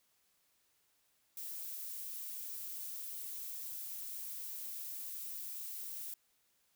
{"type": "noise", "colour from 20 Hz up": "violet", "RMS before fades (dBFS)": -44, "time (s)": [1.37, 6.14], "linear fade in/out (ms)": 2, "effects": ["white hiss -75 dBFS RMS until 6.75 s"]}